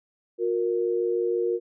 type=tone pair together; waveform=sine; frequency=360.1 / 466.2 Hz; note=F#4 / A#4; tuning=-47 / 0 cents; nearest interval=major third; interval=447 cents; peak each=-25 dBFS; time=0.38-1.6 s; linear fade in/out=50 ms; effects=none